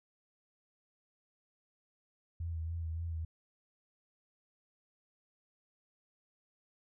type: tone with vibrato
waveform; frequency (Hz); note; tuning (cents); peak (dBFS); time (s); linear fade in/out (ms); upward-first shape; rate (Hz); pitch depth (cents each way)
sine; 82.41; E2; 0; -35; 2.4-3.25; 5; sine; 3.5; 40
effects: none